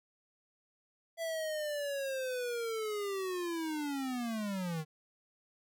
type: linear sweep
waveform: square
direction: down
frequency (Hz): 668 to 151.4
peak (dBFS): -35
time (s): 1.17-4.85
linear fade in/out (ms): 50
effects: none